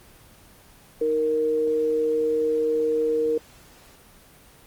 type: tone pair together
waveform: sine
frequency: 312.2 / 466.2 Hz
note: D#4 / A#4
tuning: +6 / 0 cents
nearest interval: perfect fifth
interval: 694 cents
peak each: -30 / -20 dBFS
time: 1.01-3.38 s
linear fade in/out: 5 ms
effects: pink hiss -51 dBFS RMS until 4.66 s + Opus 24 kbps